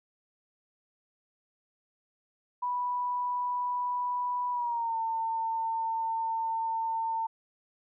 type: tone with pitch glide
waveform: sine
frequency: 984 to 902.3 Hz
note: B5 to A5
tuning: -7 to +43 cents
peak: -28 dBFS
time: 2.62-7.27 s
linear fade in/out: 10 ms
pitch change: -150 cents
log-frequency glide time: 4.51-4.96 s
effects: none